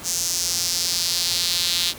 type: tone with high-pass filter sweep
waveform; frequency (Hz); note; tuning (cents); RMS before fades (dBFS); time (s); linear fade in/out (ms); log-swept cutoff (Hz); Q
sawtooth; 174.61; F3; 0; -23; 0.03-1.94; 50; 6200 to 3800; 2.8
effects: pink hiss -38 dBFS RMS until 1.98 s + high-pass 60 Hz 12 dB/octave